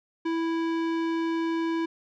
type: tone with tanh clipping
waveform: sine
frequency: 329.6 Hz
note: E4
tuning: in tune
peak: -27 dBFS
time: 0.25-1.86 s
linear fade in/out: 10 ms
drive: 18 dB
effects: none